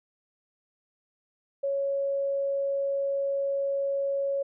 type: tone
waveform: sine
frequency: 554.4 Hz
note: C#5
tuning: in tune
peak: -25 dBFS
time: 1.63-4.43 s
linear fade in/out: 10 ms
effects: none